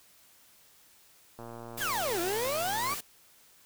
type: click train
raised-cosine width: 1 ms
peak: -30 dBFS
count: 182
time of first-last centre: 1.39-2.937 s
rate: 117 Hz
type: noise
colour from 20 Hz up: white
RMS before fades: -38 dBFS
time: 1.77-3.01 s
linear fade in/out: 10 ms
type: exponential two-way sweep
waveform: 35% pulse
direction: down then up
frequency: 1784 to 331.6 to 1203 Hz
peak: -28 dBFS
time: 1.8-2.95 s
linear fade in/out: 20 ms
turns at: 2.2 s
effects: white hiss -60 dBFS RMS until 3.65 s